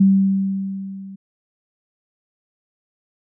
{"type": "tone with level ramp", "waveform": "sine", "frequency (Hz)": 194, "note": "G3", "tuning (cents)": -18, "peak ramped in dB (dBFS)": [-8, -33], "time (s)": [0, 1.16], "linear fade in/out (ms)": 10, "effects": []}